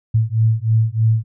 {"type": "beating tone pair", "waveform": "sine", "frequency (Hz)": [110, 113.2], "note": ["A2", "A2"], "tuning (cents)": [0, 50], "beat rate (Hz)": 3.2, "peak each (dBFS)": -16, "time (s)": [0.14, 1.24], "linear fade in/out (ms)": 10, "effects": []}